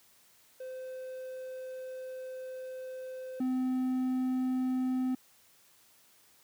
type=tone pair in turn; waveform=triangle; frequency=516 / 256.4 Hz; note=C5 / C4; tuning=-24 / -35 cents; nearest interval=octave; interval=1211 cents; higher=first; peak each=-37 / -26 dBFS; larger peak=second; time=0.6-3.4 / 3.4-5.15 s; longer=first; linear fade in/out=5 ms; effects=white hiss -63 dBFS RMS until 6.43 s + high-pass 60 Hz 12 dB/octave